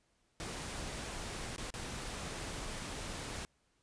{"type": "noise with dropouts", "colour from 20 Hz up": "pink", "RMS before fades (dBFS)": -42, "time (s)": [0.4, 3.45], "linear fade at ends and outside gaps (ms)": 0, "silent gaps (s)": [[1.562, 1.581], [1.704, 1.74]], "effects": ["pink hiss -75 dBFS RMS until 3.82 s", "resampled to 22050 Hz"]}